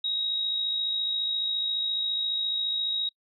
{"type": "tone with amplitude modulation", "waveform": "sine", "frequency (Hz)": 3798, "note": "A#7", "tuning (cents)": 32, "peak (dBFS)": -24, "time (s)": [0.04, 3.09], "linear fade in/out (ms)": 5, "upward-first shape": "sine", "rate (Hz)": 54.5, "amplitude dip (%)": 40, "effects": ["noise-tail reverb RT60 0.1 s tail -24 dB re dry"]}